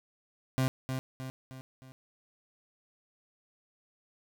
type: tone with echo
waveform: 30% pulse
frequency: 130.81 Hz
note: C3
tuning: in tune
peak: -23 dBFS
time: 0.58-0.68 s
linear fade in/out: 0 ms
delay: 310 ms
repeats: 4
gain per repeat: -6 dB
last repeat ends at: 1.92 s
effects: none